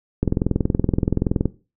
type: click train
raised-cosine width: 3 ms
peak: -5 dBFS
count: 27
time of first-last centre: 0.23-1.456 s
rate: 21.2 Hz
effects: noise-tail reverb RT60 0.3 s tail -17 dB re dry